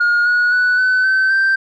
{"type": "tone with pitch steps", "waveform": "sine", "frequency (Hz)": [1428, 1454.6, 1481.8, 1509.4, 1537.6, 1566.3], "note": ["F6", "F#6", "F#6", "F#6", "G6", "G6"], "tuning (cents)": [38, -30, 2, 34, -34, -2], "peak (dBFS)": -9, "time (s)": [0, 1.56], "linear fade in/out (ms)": 10, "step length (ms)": 260, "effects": ["tanh soft clip ceiling -10 dBFS"]}